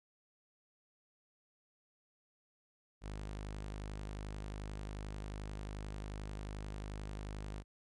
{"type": "tone", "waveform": "sawtooth", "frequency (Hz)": 51.3, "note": "G#1", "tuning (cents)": -21, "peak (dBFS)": -38, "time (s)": [3.01, 7.64], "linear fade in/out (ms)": 50, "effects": ["resampled to 22050 Hz"]}